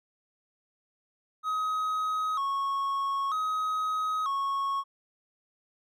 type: tone with vibrato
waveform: triangle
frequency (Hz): 1180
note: D6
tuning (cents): +8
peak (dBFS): -25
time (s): 1.43-4.84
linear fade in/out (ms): 50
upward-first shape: square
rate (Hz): 0.53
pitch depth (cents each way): 120
effects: none